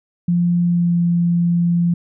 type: tone with pitch glide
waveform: sine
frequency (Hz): 174 to 172.2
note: F3 to F3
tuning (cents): -6 to -24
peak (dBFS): -13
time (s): 0.28-1.94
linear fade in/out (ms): 5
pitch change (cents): -18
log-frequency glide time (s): 0.64-0.98
effects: none